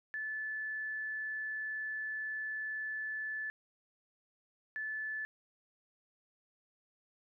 sine tone bursts at uneven times, 1739 Hz, A6, 21 cents flat, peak -36 dBFS, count 2, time 0.14-3.5 / 4.76-5.25 s, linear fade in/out 0 ms, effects none

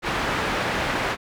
white low-pass noise, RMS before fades -25 dBFS, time 0.02-1.17 s, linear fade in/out 50 ms, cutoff 1800 Hz, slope 12 dB/octave, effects none

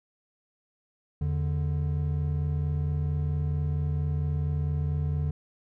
triangle tone pair together, 82.41 / 146.83 Hz, E2 / D3, 0 / 0 cents, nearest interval minor seventh, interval 1000 cents, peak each -26 dBFS, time 1.21-5.31 s, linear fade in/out 5 ms, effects none

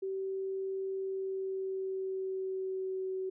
sine tone with pitch glide, 384.5 to 377.2 Hz, G4 to F#4, -33 to +33 cents, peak -33 dBFS, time 0.02-3.3 s, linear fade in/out 10 ms, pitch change -34 cents, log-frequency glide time 0.96-3.1 s, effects none

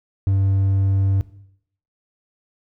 sine tone with hard clipping, 97.3 Hz, G2, 12 cents flat, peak -16 dBFS, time 0.27-1.21 s, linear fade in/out 0 ms, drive 3 dB, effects noise-tail reverb RT60 0.7 s tail -17 dB re dry

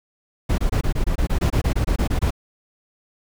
brown noise bursts, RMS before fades -19 dBFS, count 16, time 0.49-2.307 s, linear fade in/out 10 ms, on 92 ms, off 23 ms, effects none

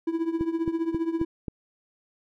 triangle tone with tremolo, 329.6 Hz, E4, in tune, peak -19 dBFS, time 0.07-1.25 s, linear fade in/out 5 ms, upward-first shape triangle, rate 15 Hz, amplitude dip 85%
click train, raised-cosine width 3 ms, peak -19 dBFS, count 5, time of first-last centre 0.41-1.482 s, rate 3.73 Hz
effects none

